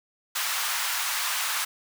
pink high-pass noise, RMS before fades -28 dBFS, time 0.35-1.65 s, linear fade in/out 10 ms, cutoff 980 Hz, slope 24 dB/octave, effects none

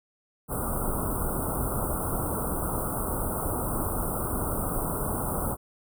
pink band-stop noise, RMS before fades -29 dBFS, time 0.48-5.57 s, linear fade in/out 50 ms, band 1400 to 8500 Hz, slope 96 dB/octave, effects none

